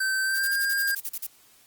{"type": "tone with pitch glide", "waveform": "square", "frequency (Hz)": [1548, 1609.1], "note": ["G6", "G6"], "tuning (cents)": [-22, 45], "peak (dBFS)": -24, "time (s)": [0, 0.95], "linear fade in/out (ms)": 5, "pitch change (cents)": 67, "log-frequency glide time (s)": [0.24, 0.54]}
{"type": "noise bursts", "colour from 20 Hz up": "violet", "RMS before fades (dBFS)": -31, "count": 11, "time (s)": [0.34, 1.27], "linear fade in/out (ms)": 10, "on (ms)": 50, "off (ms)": 38}
{"effects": ["white hiss -57 dBFS RMS until 1.66 s", "Opus 24 kbps"]}